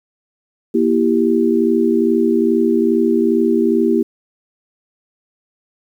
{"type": "chord", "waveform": "sine", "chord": "E diminished", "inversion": "second", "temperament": "equal with one note detuned", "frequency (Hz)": [237.3, 329.6, 392], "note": ["Bb3", "E4", "G4"], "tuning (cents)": [31, 0, 0], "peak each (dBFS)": -16, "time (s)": [0.74, 4.03], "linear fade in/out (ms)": 10, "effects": ["8-bit"]}